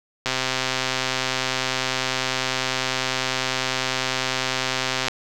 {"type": "click train", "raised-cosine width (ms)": 0.2, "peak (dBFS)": -5, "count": 628, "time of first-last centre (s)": [0.26, 5.083], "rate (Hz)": 130, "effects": []}